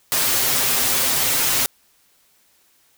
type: noise with comb filter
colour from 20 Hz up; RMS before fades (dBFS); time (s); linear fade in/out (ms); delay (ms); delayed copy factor
white; -19; 0.12-1.66; 0; 7.6; +1
effects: white hiss -59 dBFS RMS until 2.97 s